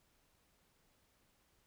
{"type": "silence", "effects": ["pink hiss -74 dBFS RMS until 1.66 s"]}